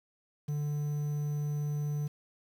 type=tone with quantisation; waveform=triangle; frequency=147.4 Hz; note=D3; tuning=7 cents sharp; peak=-28 dBFS; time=0.48-2.08 s; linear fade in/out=10 ms; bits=9; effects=none